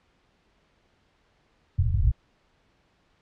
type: low-pass noise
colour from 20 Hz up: white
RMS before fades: -22 dBFS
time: 1.78-2.12 s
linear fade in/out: 10 ms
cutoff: 120 Hz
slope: 48 dB/octave
effects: pink hiss -66 dBFS RMS until 3.21 s + low-pass 4000 Hz 12 dB/octave